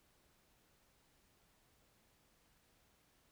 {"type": "silence", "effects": ["pink hiss -73 dBFS RMS until 3.31 s"]}